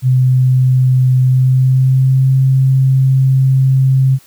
sine tone with pitch glide, 128.5 to 132.65 Hz, C3 to C3, -31 to +24 cents, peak -7 dBFS, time 0.02-4.19 s, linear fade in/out 50 ms, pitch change +55 cents, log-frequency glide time 1.22-2.33 s, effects white hiss -46 dBFS RMS until 4.26 s

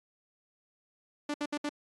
sawtooth tone bursts, 293.7 Hz, D4, in tune, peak -27 dBFS, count 4, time 1.29-1.692 s, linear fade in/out 5 ms, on 51 ms, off 66 ms, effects low-pass 8000 Hz 12 dB/octave + AAC 32 kbps

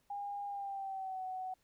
sine tone with pitch glide, 810 to 747.1 Hz, G#5 to F#5, -43 to +17 cents, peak -38 dBFS, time 0.1-1.54 s, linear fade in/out 5 ms, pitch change -140 cents, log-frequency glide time 0.47-1.24 s, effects pink hiss -75 dBFS RMS until 1.63 s

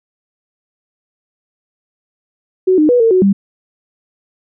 sine tone with pitch steps, 372.9 / 305.4 / 489.5 / 454.2 / 370.5 / 197.3 Hz, F#4 / D#4 / B4 / A#4 / F#4 / G3, +14 / -32 / -15 / -45 / +2 / +11 cents, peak -7 dBFS, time 2.67-3.33 s, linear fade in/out 10 ms, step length 110 ms, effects none

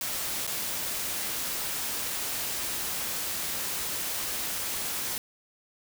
white noise with dropouts, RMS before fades -32 dBFS, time 0.01-5.18 s, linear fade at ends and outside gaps 1 ms, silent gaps 0.467-0.475 s, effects none

